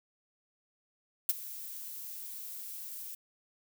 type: noise with ADSR envelope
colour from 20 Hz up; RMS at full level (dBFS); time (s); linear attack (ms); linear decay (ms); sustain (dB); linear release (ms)
violet; -24; 1.29-3.15; 4; 26; -19; 6
effects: none